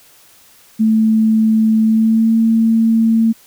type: tone with pitch glide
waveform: sine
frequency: 220 to 225.5 Hz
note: A3 to A3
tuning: 0 to +43 cents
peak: -9 dBFS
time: 0.79-3.33 s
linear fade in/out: 20 ms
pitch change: +43 cents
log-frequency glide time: 1.83-2.34 s
effects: white hiss -47 dBFS RMS until 3.46 s